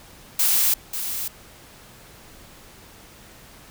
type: noise with echo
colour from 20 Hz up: blue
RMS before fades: -19 dBFS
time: 0.39-0.74 s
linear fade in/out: 5 ms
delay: 540 ms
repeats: 1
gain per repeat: -9 dB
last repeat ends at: 1.28 s
effects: pink hiss -47 dBFS RMS until 3.7 s